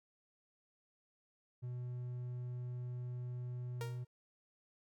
triangle tone, 123.47 Hz, B2, in tune, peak -38 dBFS, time 1.62-4.05 s, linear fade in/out 20 ms
sawtooth tone with exponential decay, 466.2 Hz, A#4, in tune, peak -36 dBFS, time 3.81-4.07 s, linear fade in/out 1 ms, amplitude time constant 56 ms
effects none

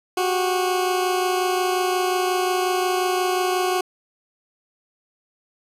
20% pulse tone pair together, 366.4 / 392 Hz, F#4 / G4, -17 / 0 cents, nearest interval minor second, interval 117 cents, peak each -15 / -24 dBFS, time 0.17-3.81 s, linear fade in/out 5 ms, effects resampled to 32000 Hz

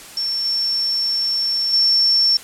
sine tone with level steps, 5430 Hz, F8, 50 cents flat, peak -19 / -17 / -12 dBFS, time 0.17-2.37 s, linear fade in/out 2 ms, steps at 0.45 / 1.73 s, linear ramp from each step 5 ms, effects white hiss -38 dBFS RMS until 2.43 s + low-pass 11000 Hz 12 dB/octave

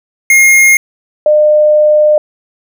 square / sine tone pair in turn, 2139 / 604.2 Hz, C7 / D5, +38 / +49 cents, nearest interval octave + minor seventh, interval 2189 cents, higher first, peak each -4 dBFS, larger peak neither, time 0.3-0.77 / 1.26-2.18 s, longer second, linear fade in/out 2 ms, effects none

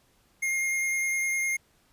square tone with vibrato, 2130 Hz, C7, 30 cents sharp, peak -26 dBFS, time 0.42-1.57 s, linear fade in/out 10 ms, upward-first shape sine, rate 9.9 Hz, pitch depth 12 cents each way, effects pink hiss -65 dBFS RMS until 1.92 s + resampled to 32000 Hz

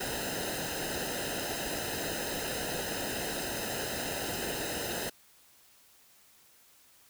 pink noise with comb filter, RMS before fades -35 dBFS, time 0-5.1 s, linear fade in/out 10 ms, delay 0.88 ms, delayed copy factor -0.8, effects white hiss -61 dBFS RMS until 7.09 s

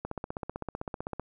click train, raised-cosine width 1 ms, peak -20 dBFS, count 19, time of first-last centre 0.05-1.196 s, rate 15.7 Hz, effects none

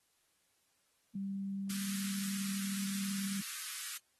sine tone, 196 Hz, G3, in tune, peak -36 dBFS, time 1.15-3.41 s, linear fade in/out 5 ms
white high-pass noise, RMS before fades -42 dBFS, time 1.69-3.98 s, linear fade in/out 10 ms, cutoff 1200 Hz, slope 48 dB/octave
effects white hiss -75 dBFS RMS until 4.19 s + AAC 32 kbps

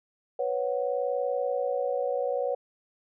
sine chord, B suspended second, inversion none, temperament equal, 493.9 / 554.4 / 740 Hz, B4 / C#5 / F#5, 0 / 0 / 0 cents, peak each -29 / -29 / -34 dBFS, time 0.39-2.55 s, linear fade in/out 5 ms, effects none

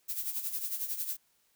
violet noise with tremolo, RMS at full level -33 dBFS, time 0.08-1.17 s, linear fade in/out 20 ms, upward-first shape sine, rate 11 Hz, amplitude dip 65%, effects white hiss -71 dBFS RMS until 1.55 s

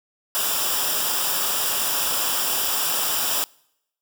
white noise with comb filter, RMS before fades -23 dBFS, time 0.35-3.44 s, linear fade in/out 0 ms, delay 0.47 ms, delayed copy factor -0.7, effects noise-tail reverb RT60 0.8 s tail -26 dB re dry

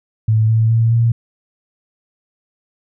sine tone with pitch steps, 109.8 / 111.91 / 114.07 / 116.26 Hz, A2 / A2 / A#2 / A#2, -3 / +30 / -37 / -4 cents, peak -10 dBFS, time 0.28-1.12 s, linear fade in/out 5 ms, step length 210 ms, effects none

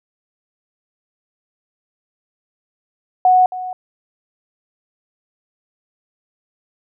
sine tone with echo, 737 Hz, F#5, 7 cents flat, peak -8 dBFS, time 3.25-3.46 s, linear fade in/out 2 ms, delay 270 ms, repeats 1, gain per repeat -15 dB, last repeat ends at 3.73 s, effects none

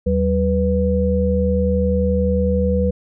sine tone cluster, 78.3 / 189.5 / 491.9 Hz, D#2 / F#3 / B4, +11 / +42 / -7 cents, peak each -19 dBFS, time 0.06-2.91 s, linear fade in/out 10 ms, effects none

